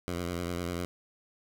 10% pulse tone with vibrato, 87.31 Hz, F2, in tune, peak -24 dBFS, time 0.08-0.85 s, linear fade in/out 0 ms, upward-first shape sine, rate 10 Hz, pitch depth 48 cents each way, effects none

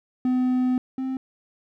triangle tone pair in turn, 253.3 / 262.1 Hz, B3 / C4, +44 / +3 cents, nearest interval minor second, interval 59 cents, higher second, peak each -17 / -23 dBFS, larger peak first, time 0.25-0.78 / 0.98-1.17 s, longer first, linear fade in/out 2 ms, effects none

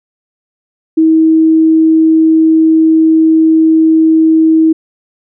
sine tone, 320 Hz, D#4, 49 cents sharp, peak -4 dBFS, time 0.97-4.73 s, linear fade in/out 10 ms, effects none

